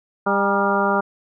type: harmonic tone with a mistuned harmonic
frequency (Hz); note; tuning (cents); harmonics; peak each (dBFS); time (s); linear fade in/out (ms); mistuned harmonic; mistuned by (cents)
199.7; G3; +32; 1 / 2 / 3 / 4 / 5 / 6 / 7; -24 / -24 / -24 / -24 / -24 / -24 / -24; 0.26-1.01; 10; 5; -66
effects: none